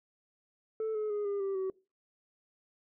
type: tone with pitch steps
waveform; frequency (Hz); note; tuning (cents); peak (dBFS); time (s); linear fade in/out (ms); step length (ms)
sine; 440 / 427.2 / 414.8 / 402.8 / 391.1 / 379.7; A4 / G#4 / G#4 / G4 / G4 / F#4; 0 / +49 / -2 / +47 / -4 / +45; -28; 0.8-1.7; 2; 150
effects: noise-tail reverb RT60 0.3 s tail -24 dB re dry + tanh soft clip ceiling -30 dBFS